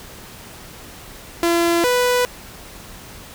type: tone pair in turn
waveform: sawtooth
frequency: 340 / 494.2 Hz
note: F4 / B4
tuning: -46 / +1 cents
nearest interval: tritone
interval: 647 cents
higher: second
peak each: -11 dBFS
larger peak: neither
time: 1.43-1.84 / 1.84-2.25 s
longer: neither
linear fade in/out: 0 ms
effects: pink hiss -39 dBFS RMS until 3.34 s